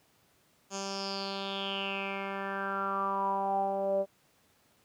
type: tone with low-pass filter sweep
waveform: 10% pulse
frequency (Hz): 196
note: G3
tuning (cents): 0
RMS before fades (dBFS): -33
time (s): 0.7-4.06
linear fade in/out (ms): 50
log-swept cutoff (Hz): 6600 to 550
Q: 7.1
effects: pink hiss -67 dBFS RMS until 4.84 s + high-pass 100 Hz 12 dB/octave